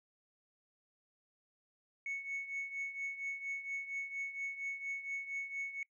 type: tone with tremolo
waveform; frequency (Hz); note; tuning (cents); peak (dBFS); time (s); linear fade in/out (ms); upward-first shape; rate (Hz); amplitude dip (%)
sine; 2212; C#7; -4; -33; 2.06-5.83; 2; triangle; 4.3; 80
effects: noise-tail reverb RT60 0.1 s tail -26 dB re dry + tanh soft clip ceiling -34 dBFS